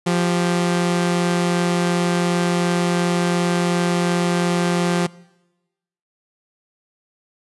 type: tone pair together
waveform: sawtooth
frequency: 174.62 / 392 Hz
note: F3 / G4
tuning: 0 / 0 cents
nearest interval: octave + major second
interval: 1400 cents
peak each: -13 / -22 dBFS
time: 0.06-5.07 s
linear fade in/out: 10 ms
effects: noise-tail reverb RT60 1.0 s tail -22 dB re dry + resampled to 24000 Hz